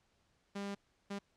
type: tone bursts at uneven times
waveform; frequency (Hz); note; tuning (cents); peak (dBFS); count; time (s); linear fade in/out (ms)
sawtooth; 200.1; G3; +36; -35; 2; 0.55-0.75 / 1.1-1.19; 10
effects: pink hiss -75 dBFS RMS until 1.36 s + low-pass 7000 Hz 12 dB/octave